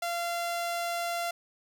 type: tone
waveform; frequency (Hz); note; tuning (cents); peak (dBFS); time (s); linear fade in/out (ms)
sawtooth; 688; F5; -26; -26; 0.02-1.31; 5
effects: none